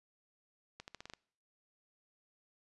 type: accelerating click train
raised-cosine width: 0.2 ms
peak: -29 dBFS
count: 7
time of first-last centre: 0.8-1.136 s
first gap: 79 ms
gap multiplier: 0.86
effects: noise-tail reverb RT60 0.6 s tail -25 dB re dry + resampled to 24000 Hz